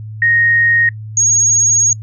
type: tone pair in turn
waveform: sine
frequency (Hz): 1864.7 / 6595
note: A#6 / G#8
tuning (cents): 0 / -13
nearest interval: octave + minor seventh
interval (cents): 2187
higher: second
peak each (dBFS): -9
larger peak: neither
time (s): 0.22-0.89 / 1.17-1.93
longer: second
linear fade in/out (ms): 2
effects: noise-tail reverb RT60 0.1 s tail -23 dB re dry + added 108 Hz sine -25 dBFS peak until 2.02 s